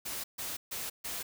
white noise bursts, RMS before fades -38 dBFS, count 4, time 0.05-1.23 s, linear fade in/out 10 ms, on 190 ms, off 140 ms, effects none

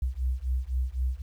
sine beating tone pair, 61.74 / 65.64 Hz, B1 / C2, 0 / +6 cents, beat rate 3.9 Hz, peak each -29 dBFS, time 0.02-1.22 s, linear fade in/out 5 ms, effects 10-bit

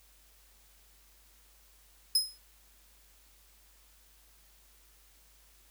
sawtooth tone with exponential decay, 5110 Hz, D#8, 45 cents sharp, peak -18 dBFS, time 2.15-2.38 s, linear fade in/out 5 ms, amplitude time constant 48 ms, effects added 50 Hz sine -63 dBFS peak until 5.7 s + white hiss -63 dBFS RMS until 5.7 s

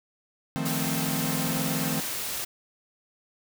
45% pulse chord, F dominant seventh, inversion third, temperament equal, 155.56 / 174.61 / 220 / 261.6 Hz, Eb3 / F3 / A3 / C4, 0 / 0 / 0 / 0 cents, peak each -32 / -34 / -34 / -32 dBFS, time 0.56-2 s, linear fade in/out 0 ms
white noise, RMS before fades -32 dBFS, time 0.65-2.45 s, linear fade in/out 10 ms
effects none

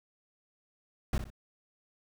brown noise with echo, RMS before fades -28 dBFS, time 1.13-1.18 s, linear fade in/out 2 ms, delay 61 ms, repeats 2, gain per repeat -10 dB, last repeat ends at 1.302 s, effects none

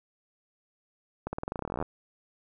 accelerating click train, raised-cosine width 1 ms, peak -18 dBFS, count 20, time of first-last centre 1.27-1.826 s, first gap 60 ms, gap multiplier 0.91, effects none

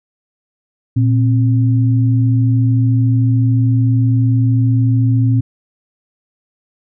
sine tone pair together, 116.7 / 265.7 Hz, A#2 / C4, +2 / +27 cents, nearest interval octave + major second, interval 1425 cents, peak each -10 / -18 dBFS, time 0.96-5.41 s, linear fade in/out 10 ms, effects none

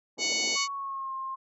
pink band-pass noise, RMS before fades -41 dBFS, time 0.17-0.57 s, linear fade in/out 20 ms, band 260 to 790 Hz, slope 24 dB/octave
harmonic tone, 740 Hz, F#5, in tune, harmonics 3 / 4 / 5 / 6 / 7 / 8 / 9 / 10, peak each -31 / -35 / -40 / -31 / -40 / -34 / -35 / -41 dBFS, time 0.18-0.68 s, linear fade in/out 50 ms
sine tone with pitch glide, 1117 to 1062.9 Hz, C#6 to C6, +13 to +27 cents, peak -32 dBFS, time 0.55-1.36 s, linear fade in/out 20 ms, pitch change -86 cents, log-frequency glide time 0.69-1.13 s
effects none

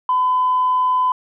sine tone, 1010 Hz, B5, 39 cents sharp, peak -13 dBFS, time 0.09-1.12 s, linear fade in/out 2 ms, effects tanh soft clip ceiling -9 dBFS

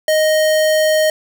square tone, 622.3 Hz, D#5, in tune, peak -12 dBFS, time 0.08-1.1 s, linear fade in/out 2 ms, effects none

